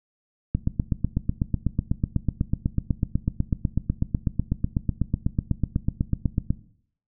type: click train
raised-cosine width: 5 ms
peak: -9 dBFS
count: 49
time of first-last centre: 0.55-6.505 s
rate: 8.06 Hz
effects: noise-tail reverb RT60 0.6 s tail -17 dB re dry